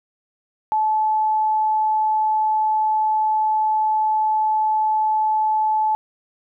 sine tone, 865 Hz, A5, 30 cents flat, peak -16 dBFS, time 0.72-5.95 s, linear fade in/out 0 ms, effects none

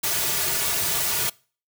white noise with comb filter, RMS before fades -24 dBFS, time 0.03-1.3 s, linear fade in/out 10 ms, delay 3.8 ms, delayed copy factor -1, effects noise-tail reverb RT60 0.4 s tail -24 dB re dry

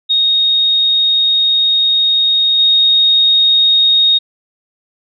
sine tone with level steps, 3729 Hz, A#7, in tune, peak -9 / -7 dBFS, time 0.09-4.19 s, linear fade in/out 20 ms, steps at 2.58 s, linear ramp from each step 20 ms, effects none

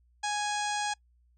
harmonic tone, 830.6 Hz, G#5, in tune, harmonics 1 / 2 / 3 / 4 / 5 / 6 / 7 / 8 / 9 / 10, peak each -31 / -36 / -41 / -40 / -43 / -43 / -45 / -41 / -47 / -45 dBFS, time 0.23-0.94 s, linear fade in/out 10 ms, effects noise-tail reverb RT60 0.1 s tail -24 dB re dry + added 60 Hz sine -62 dBFS peak until 1.37 s

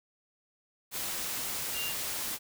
sine tone in noise, 2794 Hz, F7, in tune, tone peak -35 dBFS, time 1.73-1.94 s, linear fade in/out 50 ms, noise white, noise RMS -35 dBFS, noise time 0.91-2.39 s, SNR -3 dB, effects none

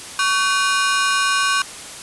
sawtooth ring-modulated tone, 1325 Hz, E6, 9 cents sharp, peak -9 dBFS, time 0.19-1.62 s, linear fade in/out 2 ms, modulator 202 Hz, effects white hiss -34 dBFS RMS until 2.02 s + resampled to 24000 Hz

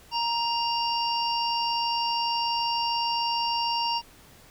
harmonic tone with a mistuned harmonic, 936 Hz, A#5, 7 cents sharp, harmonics 1 / 3 / 5 / 6, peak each -26 / -31 / -33 / -34 dBFS, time 0.11-4.02 s, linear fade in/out 50 ms, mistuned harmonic 6, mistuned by -42 cents, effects pink hiss -53 dBFS RMS until 4.5 s

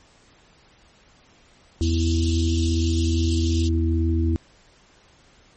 harmonic tone, 82.41 Hz, E2, in tune, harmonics 1 / 3 / 4, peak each -19 / -28 / -25 dBFS, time 1.81-4.36 s, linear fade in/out 0 ms
pink high-pass noise, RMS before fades -33 dBFS, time 1.81-3.69 s, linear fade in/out 20 ms, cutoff 2700 Hz, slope 96 dB/octave
effects pink hiss -55 dBFS RMS until 5.56 s + MP3 32 kbps

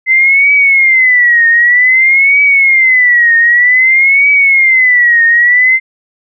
sine tone with vibrato, 2051 Hz, C7, 35 cents flat, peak -4 dBFS, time 0.06-5.8 s, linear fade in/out 50 ms, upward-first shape triangle, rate 0.53 Hz, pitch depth 190 cents each way, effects none

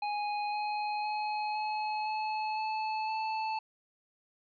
square tone with pitch steps, 830.6 / 838.3 / 846.1 / 854 / 861.9 / 869.9 / 878 Hz, G#5 / G#5 / G#5 / G#5 / A5 / A5 / A5, 0 / +16 / +32 / +48 / -36 / -20 / -4 cents, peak -32 dBFS, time 0.02-3.59 s, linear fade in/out 5 ms, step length 510 ms, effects resampled to 11025 Hz

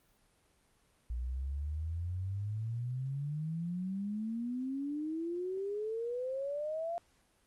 sine exponential sweep, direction up, 58.27 to 694 Hz, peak -34 dBFS, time 1.1-6.98 s, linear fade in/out 0 ms, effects pink hiss -70 dBFS RMS until 7.46 s + Opus 32 kbps

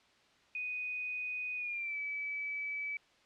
sine tone with pitch glide, 2489 to 2296 Hz, D#7 to D7, 0 to -40 cents, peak -35 dBFS, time 0.55-2.97 s, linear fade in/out 2 ms, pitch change -140 cents, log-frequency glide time 1.56-1.98 s, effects white hiss -66 dBFS RMS until 3.25 s + low-pass 4000 Hz 12 dB/octave

